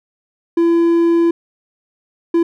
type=tone bursts at uneven times; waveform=triangle; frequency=337.2 Hz; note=E4; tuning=39 cents sharp; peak=-8 dBFS; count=2; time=0.57-1.31 / 2.34-2.43 s; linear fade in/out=5 ms; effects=none